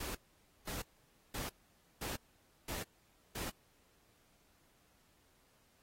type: noise bursts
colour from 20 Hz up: pink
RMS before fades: -42 dBFS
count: 6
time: 0-3.5 s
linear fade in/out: 5 ms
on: 150 ms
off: 520 ms
effects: pink hiss -71 dBFS RMS until 5.82 s + AAC 48 kbps